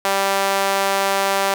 sawtooth tone with high-pass filter, 196 Hz, G3, in tune, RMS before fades -19 dBFS, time 0.05-1.54 s, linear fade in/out 0 ms, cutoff 680 Hz, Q 1.3, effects none

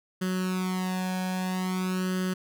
sawtooth tone with flanger, 185 Hz, F#3, in tune, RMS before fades -29 dBFS, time 0.21-2.34 s, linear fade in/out 10 ms, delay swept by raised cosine 0.64 to 1.22 ms, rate 0.5 Hz, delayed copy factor +0.85, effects none

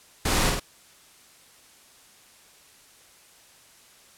pink noise with echo, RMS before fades -24 dBFS, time 0.25-0.5 s, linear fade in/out 5 ms, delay 49 ms, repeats 2, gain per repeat -3 dB, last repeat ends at 0.598 s, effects white hiss -54 dBFS RMS until 4.17 s + low-pass 11000 Hz 12 dB/octave

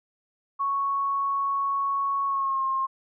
sine tone with pitch glide, 1108 to 1067.2 Hz, C#6 to C6, -1 to +34 cents, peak -23 dBFS, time 0.59-2.87 s, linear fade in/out 20 ms, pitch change -65 cents, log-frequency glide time 2.26-2.64 s, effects none

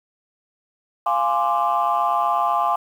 sine chord, D half-diminished seventh, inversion first, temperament equal with one note detuned, 694.8 / 830.6 / 1046.5 / 1174.7 Hz, F5 / Ab5 / C6 / D6, -9 / 0 / 0 / 0 cents, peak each -22 dBFS, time 1.06-2.76 s, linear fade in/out 5 ms, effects tanh soft clip ceiling -10 dBFS + 8-bit

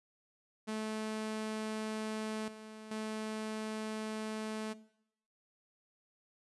sawtooth tone with level steps, 217.2 Hz, A3, 22 cents flat, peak -32 / -43 / -33 dBFS, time 0.67-4.74 s, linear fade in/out 20 ms, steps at 2.48 / 2.91 s, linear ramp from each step 2 ms, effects noise-tail reverb RT60 0.7 s tail -17 dB re dry + resampled to 24000 Hz

